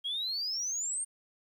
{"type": "exponential sweep", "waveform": "sine", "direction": "up", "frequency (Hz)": [3220, 8870], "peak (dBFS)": -30, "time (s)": [0.04, 1.05], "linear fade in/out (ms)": 20, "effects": ["tanh soft clip ceiling -28 dBFS", "11-bit"]}